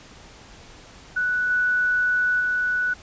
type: tone with level steps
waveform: sine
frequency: 1480 Hz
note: F#6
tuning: in tune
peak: -20 / -18 / -20 dBFS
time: 1.16-2.94 s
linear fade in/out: 10 ms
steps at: 1.5 / 2.4 s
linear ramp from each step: 5 ms
effects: pink hiss -46 dBFS RMS until 3.02 s + resampled to 16000 Hz